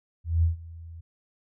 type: tone with ADSR envelope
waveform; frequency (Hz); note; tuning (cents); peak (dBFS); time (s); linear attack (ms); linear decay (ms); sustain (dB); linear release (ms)
sine; 83; E2; +12; -17; 0.24-1.01; 190; 130; -22; 9
effects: none